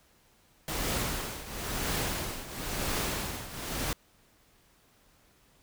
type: noise with tremolo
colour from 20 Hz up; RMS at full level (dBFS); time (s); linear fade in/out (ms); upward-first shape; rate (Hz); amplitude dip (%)
pink; -30; 0.68-3.93; 2; triangle; 0.98; 80
effects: pink hiss -64 dBFS RMS until 5.62 s